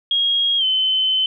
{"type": "tone with pitch glide", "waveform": "sine", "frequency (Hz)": [3275, 3056], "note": ["G#7", "G7"], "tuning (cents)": [-25, -45], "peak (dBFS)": -15, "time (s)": [0.11, 1.26], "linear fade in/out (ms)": 2, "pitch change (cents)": -120, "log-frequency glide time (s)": [0.58, 0.64], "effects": []}